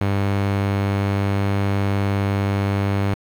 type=tone; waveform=sawtooth; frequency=99.4 Hz; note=G2; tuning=25 cents sharp; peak=-14 dBFS; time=0.01-3.14 s; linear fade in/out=0 ms; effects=low-pass 3000 Hz 12 dB/octave + 7-bit